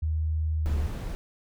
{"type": "tone with pitch glide", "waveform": "sine", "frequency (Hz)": [78.5, 74.22], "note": ["D#2", "D2"], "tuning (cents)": [16, 19], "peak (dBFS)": -24, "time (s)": [0.02, 0.87], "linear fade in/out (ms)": 10, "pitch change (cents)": -97, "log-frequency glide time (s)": [0.59, 0.75]}
{"type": "noise", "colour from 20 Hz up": "brown", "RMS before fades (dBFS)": -33, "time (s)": [0.66, 1.15], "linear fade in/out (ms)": 0}
{"effects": []}